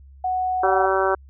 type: tone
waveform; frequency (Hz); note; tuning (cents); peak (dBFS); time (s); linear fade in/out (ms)
sine; 740; F#5; 0; -20; 0.24-0.86; 5
type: harmonic tone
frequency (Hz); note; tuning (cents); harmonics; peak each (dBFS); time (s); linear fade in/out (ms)
191.4; G3; -41; 2 / 3 / 4 / 5 / 6 / 7 / 8; -22 / -24 / -25 / -26 / -27 / -27 / -28; 0.63-1.15; 5
effects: added 68 Hz sine -43 dBFS peak until 1.29 s